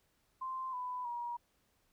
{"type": "tone with pitch steps", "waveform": "sine", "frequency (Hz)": [1043, 997.6, 954.2], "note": ["C6", "B5", "A#5"], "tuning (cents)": [-6, 17, 40], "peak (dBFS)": -37, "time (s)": [0.41, 1.37], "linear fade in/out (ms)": 10, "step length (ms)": 320, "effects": ["pink hiss -75 dBFS RMS until 1.92 s"]}